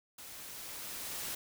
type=noise with level ramp; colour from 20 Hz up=white; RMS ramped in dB=-49 to -39 dBFS; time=0.18-1.35 s; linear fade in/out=5 ms; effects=none